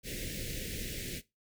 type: band-stop noise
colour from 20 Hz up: pink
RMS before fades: -39 dBFS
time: 0.03-1.22 s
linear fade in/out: 50 ms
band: 540 to 1800 Hz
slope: 48 dB/octave
effects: noise-tail reverb RT60 0.2 s tail -17 dB re dry